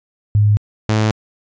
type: tone pair in turn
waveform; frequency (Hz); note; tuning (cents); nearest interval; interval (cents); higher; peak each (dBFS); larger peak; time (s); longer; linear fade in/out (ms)
sine / sawtooth; 104.3 / 108.42; G#2 / A2; +8 / -25; minor second; 67; second; -9; neither; 0.35-0.57 / 0.89-1.11; neither; 0
effects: resampled to 16000 Hz